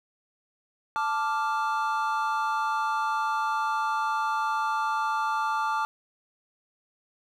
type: chord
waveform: triangle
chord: D minor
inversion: second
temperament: equal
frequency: 880 / 1174.7 / 1396.9 Hz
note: A5 / D6 / F6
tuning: 0 / 0 / 0 cents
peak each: -26 / -27 / -30 dBFS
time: 0.96-5.85 s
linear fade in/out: 0 ms
effects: none